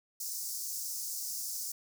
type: high-pass noise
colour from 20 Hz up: pink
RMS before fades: -38 dBFS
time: 0.2-1.72 s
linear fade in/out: 5 ms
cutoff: 5100 Hz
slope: 48 dB/octave
effects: none